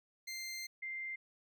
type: tone pair in turn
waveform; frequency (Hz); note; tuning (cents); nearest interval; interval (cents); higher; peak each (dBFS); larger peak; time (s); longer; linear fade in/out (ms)
20% pulse / sine; 2093 / 2093; C7 / C7; 0 / 0; unison; 0; neither; -36 / -39; first; 0.27-0.67 / 0.82-1.16; first; 10
effects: none